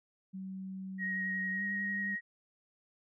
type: tone with pitch glide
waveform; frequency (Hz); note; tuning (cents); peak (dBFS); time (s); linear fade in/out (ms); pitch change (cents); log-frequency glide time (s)
sine; 190 to 199.1; F#3 to G3; +46 to +27; -39; 0.33-2.16; 20; +81; 1.54-1.62
type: tone with vibrato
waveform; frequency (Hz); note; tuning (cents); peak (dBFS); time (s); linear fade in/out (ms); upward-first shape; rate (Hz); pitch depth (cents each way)
sine; 1883; A#6; +17; -33; 0.98-2.21; 50; sine; 11; 13
effects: none